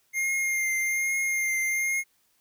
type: tone with vibrato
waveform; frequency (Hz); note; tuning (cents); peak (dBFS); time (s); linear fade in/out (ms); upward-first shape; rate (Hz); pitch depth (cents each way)
square; 2119; C7; +21; -25; 0.13-2.04; 50; triangle; 1.2; 25
effects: white hiss -68 dBFS RMS until 2.4 s